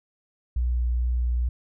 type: tone with vibrato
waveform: sine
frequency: 60.6 Hz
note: B1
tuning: 32 cents flat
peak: -21 dBFS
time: 0.56-1.49 s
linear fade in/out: 5 ms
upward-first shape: triangle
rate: 2.3 Hz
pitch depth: 13 cents each way
effects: none